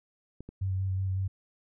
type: clicks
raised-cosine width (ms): 3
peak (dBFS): -29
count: 2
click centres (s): 0.406 / 0.49
type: tone with vibrato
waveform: sine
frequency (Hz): 95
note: F#2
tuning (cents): +46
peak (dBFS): -27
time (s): 0.61-1.28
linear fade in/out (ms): 10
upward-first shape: square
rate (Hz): 5.4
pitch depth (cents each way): 15
effects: none